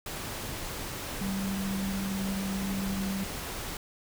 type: tone in noise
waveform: sine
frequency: 194.3 Hz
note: G3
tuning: 15 cents flat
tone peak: -30 dBFS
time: 1.21-3.24 s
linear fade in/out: 2 ms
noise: pink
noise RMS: -37 dBFS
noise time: 0.06-3.77 s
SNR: +4 dB
effects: none